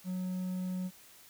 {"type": "tone", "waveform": "triangle", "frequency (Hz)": 183.8, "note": "F#3", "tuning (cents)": -11, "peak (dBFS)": -31, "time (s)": [0.04, 0.91], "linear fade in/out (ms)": 50, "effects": ["white hiss -57 dBFS RMS until 1.29 s"]}